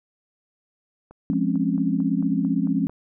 click train, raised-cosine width 1 ms, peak -31 dBFS, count 9, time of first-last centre 1.11-2.896 s, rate 4.48 Hz
sine chord, Db major seventh, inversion first, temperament equal, 174.61 / 207.7 / 261.6 / 277.2 Hz, F3 / Ab3 / C4 / Db4, 0 / 0 / 0 / 0 cents, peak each -25 dBFS, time 1.3-2.87 s, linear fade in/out 0 ms
effects none

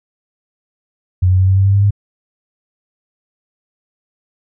sine tone with pitch steps, 91.3 / 92.68 / 94.08 / 95.51 / 96.95 / 98.42 / 99.91 / 101.42 Hz, F#2 / F#2 / F#2 / G2 / G2 / G2 / G2 / G#2, -23 / +3 / +29 / -45 / -19 / +7 / +33 / -41 cents, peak -8 dBFS, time 1.22-1.908 s, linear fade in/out 10 ms, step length 86 ms, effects none

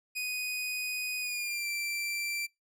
sawtooth tone with pitch glide, 2489 to 2349 Hz, D#7 to D7, 0 to 0 cents, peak -29 dBFS, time 0.15-2.47 s, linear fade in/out 20 ms, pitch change -100 cents, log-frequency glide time 1.2-1.67 s, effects noise-tail reverb RT60 0.2 s tail -24 dB re dry

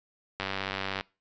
click train, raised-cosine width 0.3 ms, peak -15 dBFS, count 60, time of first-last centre 0.4-1.01 s, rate 96.8 Hz, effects noise-tail reverb RT60 0.3 s tail -23 dB re dry + resampled to 16000 Hz

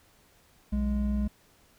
triangle tone pair together, 61.74 / 207.5 Hz, B1 / G#3, 0 / -1 cents, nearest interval octave + major sixth, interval 2099 cents, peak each -26 dBFS, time 0.72-1.28 s, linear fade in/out 10 ms, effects pink hiss -62 dBFS RMS until 1.78 s

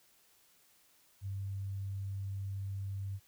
sine tone, 98 Hz, G2, in tune, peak -36 dBFS, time 1.21-3.2 s, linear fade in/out 50 ms, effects white hiss -67 dBFS RMS until 3.27 s

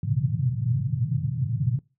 white band-pass noise, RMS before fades -25 dBFS, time 0.03-1.79 s, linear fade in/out 2 ms, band 110 to 140 Hz, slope 48 dB/octave, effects noise-tail reverb RT60 0.3 s tail -23 dB re dry

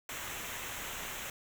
pink noise with comb filter, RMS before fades -41 dBFS, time 0.09-1.3 s, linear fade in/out 2 ms, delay 0.21 ms, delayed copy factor -0.65, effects none

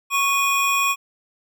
square tone pair together, 1108.7 / 2469 Hz, C#6 / D#7, 0 / -14 cents, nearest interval octave + major second, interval 1386 cents, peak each -21 dBFS, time 0.1-0.96 s, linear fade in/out 50 ms, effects none

